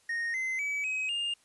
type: tone with pitch steps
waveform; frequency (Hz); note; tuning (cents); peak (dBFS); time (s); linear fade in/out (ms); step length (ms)
triangle; 1857 / 2060 / 2286 / 2537 / 2815; A#6 / C7 / D7 / D#7 / F7; -7 / -28 / -47 / +33 / +13; -28; 0.09-1.34; 5; 250
effects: white hiss -65 dBFS RMS until 1.44 s + resampled to 24000 Hz